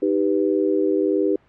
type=chord; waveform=sine; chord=Eb augmented; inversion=none; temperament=equal; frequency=311.1 / 392 / 493.9 Hz; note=Eb4 / G4 / B4; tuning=0 / 0 / 0 cents; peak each=-21 / -20 / -24 dBFS; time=0.02-1.36 s; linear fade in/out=5 ms; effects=pink hiss -57 dBFS RMS until 1.48 s + low-pass 2000 Hz 12 dB/octave